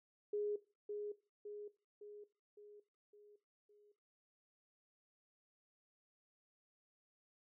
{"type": "tone with echo", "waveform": "sine", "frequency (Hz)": 415.3, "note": "G#4", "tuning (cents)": 0, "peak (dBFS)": -36, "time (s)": [0.33, 0.56], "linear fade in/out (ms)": 5, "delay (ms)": 560, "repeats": 6, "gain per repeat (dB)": -5, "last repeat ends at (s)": 3.92, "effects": ["noise-tail reverb RT60 0.3 s tail -17 dB re dry"]}